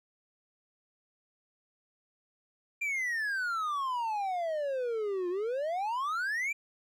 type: exponential two-way sweep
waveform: triangle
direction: down then up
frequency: 2400 to 347.1 to 2400 Hz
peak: -28 dBFS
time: 2.81-6.53 s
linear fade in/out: 10 ms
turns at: 5.29 s
effects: none